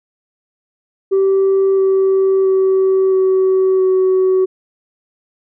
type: tone with pitch steps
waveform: sine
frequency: 387.4 / 384.3 / 381.2 / 378.1 / 375.1 Hz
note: G4 / G4 / G4 / F#4 / F#4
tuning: -20 / -34 / -48 / +38 / +24 cents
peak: -8 dBFS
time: 1.11-4.46 s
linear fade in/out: 20 ms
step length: 670 ms
effects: tanh soft clip ceiling -8 dBFS